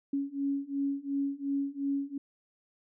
sine beating tone pair, 277.2 / 280 Hz, C#4 / C#4, 0 / +18 cents, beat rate 2.8 Hz, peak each -33 / -32 dBFS, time 0.13-2.18 s, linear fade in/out 5 ms, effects none

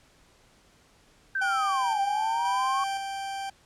sine linear two-way sweep, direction down then up, 1584 to 784 to 1111 Hz, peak -25 dBFS, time 1.35-2.84 s, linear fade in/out 5 ms, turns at 2.01 s
40% pulse tone with tremolo, 784 Hz, G5, in tune, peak -27 dBFS, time 1.41-3.5 s, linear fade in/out 10 ms, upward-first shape square, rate 0.96 Hz, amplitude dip 35%
effects pink hiss -60 dBFS RMS until 3.65 s + low-pass 9000 Hz 12 dB/octave

